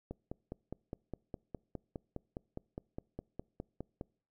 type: click train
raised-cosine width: 2 ms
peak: -27 dBFS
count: 20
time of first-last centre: 0.11-4.011 s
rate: 4.87 Hz
effects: noise-tail reverb RT60 0.5 s tail -26 dB re dry